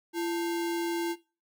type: tone with sample-and-hold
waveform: sine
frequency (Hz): 339.1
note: E4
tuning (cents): +49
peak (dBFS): -28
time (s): 0.13-1.16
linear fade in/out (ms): 50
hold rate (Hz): 1225
effects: noise-tail reverb RT60 0.3 s tail -17 dB re dry